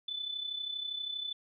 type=tone with amplitude modulation; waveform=sine; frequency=3500 Hz; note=A7; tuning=10 cents flat; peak=-32 dBFS; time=0.08-1.33 s; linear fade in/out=5 ms; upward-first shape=sine; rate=32.5 Hz; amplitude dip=65%; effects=none